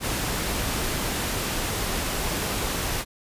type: noise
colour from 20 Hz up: pink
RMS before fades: -27 dBFS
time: 0-3.05 s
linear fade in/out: 50 ms
effects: resampled to 32000 Hz